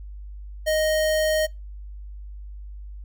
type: tone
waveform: square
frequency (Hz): 622.3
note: D#5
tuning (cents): 0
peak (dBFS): -20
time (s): 0.66-1.47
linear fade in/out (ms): 20
effects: noise-tail reverb RT60 0.2 s tail -23 dB re dry + added 50 Hz sine -35 dBFS peak until 3.04 s